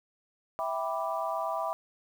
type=chord; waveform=sine; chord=E minor seventh; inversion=none; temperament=equal with one note detuned; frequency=655.5 / 784 / 987.8 / 1174.7 Hz; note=E5 / G5 / B5 / D6; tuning=-10 / 0 / 0 / 0 cents; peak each=-33 / -36 / -35 / -36 dBFS; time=0.59-1.73 s; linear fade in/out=0 ms; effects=9-bit